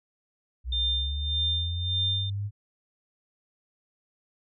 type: linear sweep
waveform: sine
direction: up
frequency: 61 to 103.83 Hz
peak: -28 dBFS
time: 0.64-2.51 s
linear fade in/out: 50 ms
type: tone with tremolo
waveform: sine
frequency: 3600 Hz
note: A7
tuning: 39 cents sharp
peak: -24 dBFS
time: 0.72-2.3 s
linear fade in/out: 5 ms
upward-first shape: sine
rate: 1.7 Hz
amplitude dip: 75%
effects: none